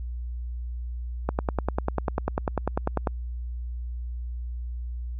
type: click train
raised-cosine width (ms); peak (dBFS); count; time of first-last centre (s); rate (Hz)
1; -10; 19; 1.29-3.072; 10.1
effects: added 60 Hz sine -30 dBFS peak until 5.19 s